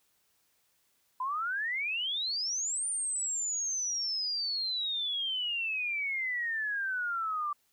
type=exponential two-way sweep; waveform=sine; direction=up then down; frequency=992 to 9150 to 1163 Hz; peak=-30 dBFS; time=1.2-7.53 s; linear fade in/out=5 ms; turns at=2.87 s; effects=white hiss -72 dBFS RMS until 7.72 s